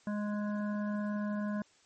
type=harmonic tone with a mistuned harmonic; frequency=207.7 Hz; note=G#3; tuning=in tune; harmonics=1 / 3 / 5 / 7 / 8; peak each=-32 / -42 / -46 / -49 / -50 dBFS; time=0.07-1.62 s; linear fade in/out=2 ms; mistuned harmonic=7; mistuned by=+18 cents; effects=white hiss -65 dBFS RMS until 1.85 s + MP3 32 kbps